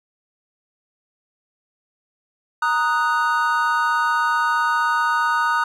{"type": "chord", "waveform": "triangle", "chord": "D# minor", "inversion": "second", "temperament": "equal", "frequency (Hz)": [932.3, 1244.5, 1480], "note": ["A#5", "D#6", "F#6"], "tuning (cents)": [0, 0, 0], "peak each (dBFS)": [-20, -19, -20], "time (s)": [2.62, 5.64], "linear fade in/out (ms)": 5, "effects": []}